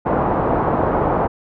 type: low-pass noise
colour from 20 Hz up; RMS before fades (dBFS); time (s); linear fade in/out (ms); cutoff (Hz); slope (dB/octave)
white; -18; 0.05-1.28; 20; 980; 24
effects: none